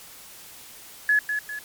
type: tone with echo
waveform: sine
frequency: 1700 Hz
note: G#6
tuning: 40 cents sharp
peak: -16 dBFS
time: 1.09-1.19 s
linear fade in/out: 2 ms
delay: 200 ms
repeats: 2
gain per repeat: -7 dB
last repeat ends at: 1.59 s
effects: white hiss -45 dBFS RMS until 1.64 s + MP3 96 kbps